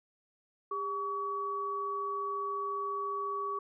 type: tone pair together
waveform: sine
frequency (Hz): 402.3 / 1133.6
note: G4 / C#6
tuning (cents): +45 / +38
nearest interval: octave + tritone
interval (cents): 1793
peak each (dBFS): -39 / -33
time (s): 0.71-3.59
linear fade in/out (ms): 5
effects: none